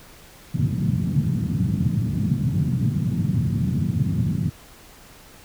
pink band-pass noise, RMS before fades -22 dBFS, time 0.54-4.5 s, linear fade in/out 10 ms, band 110 to 190 Hz, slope 24 dB/octave, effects pink hiss -47 dBFS RMS until 5.44 s

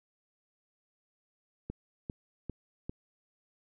click train, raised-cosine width 3 ms, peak -24 dBFS, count 4, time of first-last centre 1.7-2.895 s, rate 2.51 Hz, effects none

